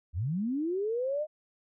sine linear sweep, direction up, 68.7 to 625 Hz, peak -28 dBFS, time 0.13-1.27 s, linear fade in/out 50 ms, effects none

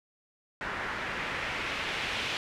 white noise with low-pass filter sweep, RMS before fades -34 dBFS, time 0.61-2.37 s, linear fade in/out 0 ms, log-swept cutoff 1600 to 3000 Hz, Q 1.7, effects none

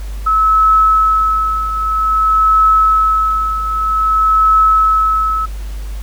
sine tone with tremolo, 1297 Hz, E6, 28 cents flat, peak -6 dBFS, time 0.26-5.46 s, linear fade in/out 10 ms, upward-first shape triangle, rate 0.52 Hz, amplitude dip 70%, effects added 50 Hz sine -21 dBFS peak until 6.02 s + pink hiss -39 dBFS RMS until 6.02 s

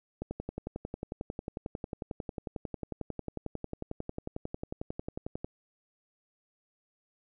click train, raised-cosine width 2 ms, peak -22 dBFS, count 59, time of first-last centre 0.22-5.445 s, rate 11.1 Hz, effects none

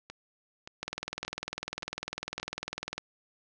two click trains, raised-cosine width 0.2 ms, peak -17 / -24 dBFS, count 44 / 5, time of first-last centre 0.83-2.98 / 0.1-2.399 s, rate 20 / 1.74 Hz, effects low-pass 7000 Hz 12 dB/octave

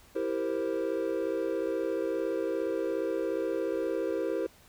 triangle chord, C dominant seventh, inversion first, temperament equal, 329.6 / 392 / 466.2 / 523.3 Hz, E4 / G4 / Bb4 / C5, 0 / 0 / 0 / 0 cents, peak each -32 dBFS, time 0.15-4.47 s, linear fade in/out 10 ms, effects pink hiss -58 dBFS RMS until 4.68 s

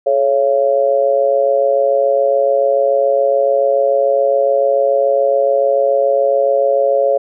sine tone with amplitude modulation, 554.4 Hz, C#5, in tune, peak -6 dBFS, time 0.06-7.18 s, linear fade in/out 10 ms, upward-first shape sine, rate 127 Hz, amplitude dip 95%, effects none

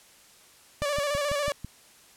click train, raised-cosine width 5 ms, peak -23 dBFS, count 6, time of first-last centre 0.82-1.646 s, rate 6.05 Hz
sawtooth tone with vibrato, 577 Hz, D5, 31 cents flat, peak -22 dBFS, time 0.82-1.52 s, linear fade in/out 0 ms, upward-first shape square, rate 14 Hz, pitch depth 41 cents each way
effects white hiss -55 dBFS RMS until 2.16 s + low-pass 11000 Hz 12 dB/octave

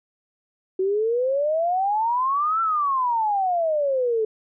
sine exponential two-way sweep, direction up then down, 370 to 1354 to 428.2 Hz, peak -19 dBFS, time 0.79-4.25 s, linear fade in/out 5 ms, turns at 2.61 s, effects none

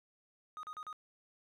triangle tone bursts, 1244.5 Hz, D#6, in tune, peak -40 dBFS, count 4, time 0.57-0.928 s, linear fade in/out 0 ms, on 61 ms, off 38 ms, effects none

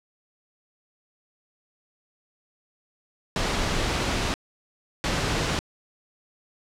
pink noise bursts at uneven times, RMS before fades -25 dBFS, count 2, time 3.36-4.34 / 5.04-5.59 s, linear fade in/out 0 ms, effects low-pass 6000 Hz 12 dB/octave

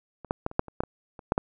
clicks, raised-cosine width 1 ms, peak -27 / -11 / -12 / -27 / -7 / -27 / -11 / -20 / -28 / -8 / -10 dBFS, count 11, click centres 0.247 / 0.309 / 0.464 / 0.514 / 0.594 / 0.683 / 0.805 / 0.836 / 1.192 / 1.321 / 1.379 s, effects none

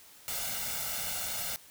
white noise with comb filter, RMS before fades -35 dBFS, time 0.28-1.56 s, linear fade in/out 0 ms, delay 1.4 ms, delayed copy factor +0.75, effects white hiss -55 dBFS RMS until 1.7 s

